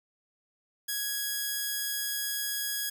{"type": "tone", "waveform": "5% pulse", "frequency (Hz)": 1661.2, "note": "G#6", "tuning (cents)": 0, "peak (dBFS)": -19, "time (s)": [0.88, 2.9], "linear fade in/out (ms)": 10, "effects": []}